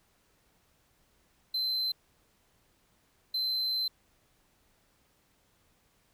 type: tone bursts at uneven times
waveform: triangle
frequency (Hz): 4081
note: C8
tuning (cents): -44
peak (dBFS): -27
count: 2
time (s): 1.54-1.92 / 3.34-3.88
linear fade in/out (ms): 5
effects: pink hiss -69 dBFS RMS until 6.13 s